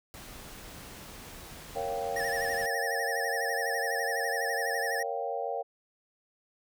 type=noise; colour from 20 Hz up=pink; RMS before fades=-46 dBFS; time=0.14-2.66 s; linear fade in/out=0 ms
type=chord; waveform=sine; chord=G half-diminished seventh; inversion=first; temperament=equal; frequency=466.2 / 554.4 / 698.5 / 784 Hz; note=Bb4 / Db5 / F5 / G5; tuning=0 / 0 / 0 / 0 cents; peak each=-36 dBFS; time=1.75-5.63 s; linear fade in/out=20 ms
type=tone with vibrato; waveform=square; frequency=1800 Hz; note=A6; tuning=39 cents sharp; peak=-32 dBFS; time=2.16-5.03 s; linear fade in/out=5 ms; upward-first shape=sine; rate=12 Hz; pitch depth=96 cents each way
effects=none